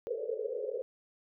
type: band-pass noise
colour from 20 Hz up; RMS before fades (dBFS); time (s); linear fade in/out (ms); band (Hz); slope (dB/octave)
white; -36; 0.07-0.82; 0; 420 to 540; 96
effects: none